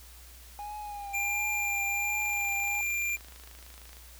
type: tone with vibrato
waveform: triangle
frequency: 820 Hz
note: G#5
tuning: 22 cents flat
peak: -35 dBFS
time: 0.59-2.81 s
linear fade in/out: 0 ms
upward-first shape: triangle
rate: 1.4 Hz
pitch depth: 50 cents each way
type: tone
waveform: square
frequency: 2383 Hz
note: D7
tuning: 25 cents sharp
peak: -29 dBFS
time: 1.13-3.17 s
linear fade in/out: 20 ms
type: click train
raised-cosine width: 0.2 ms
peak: -33 dBFS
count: 47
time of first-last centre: 2.22-3.969 s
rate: 26.3 Hz
effects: added 60 Hz sine -50 dBFS peak until 4.19 s + white hiss -53 dBFS RMS until 4.19 s